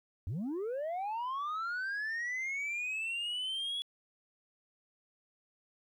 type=linear sweep; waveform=sine; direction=up; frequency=77.5 to 3386 Hz; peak=-31 dBFS; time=0.27-3.82 s; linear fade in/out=0 ms; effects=tanh soft clip ceiling -33 dBFS + 12-bit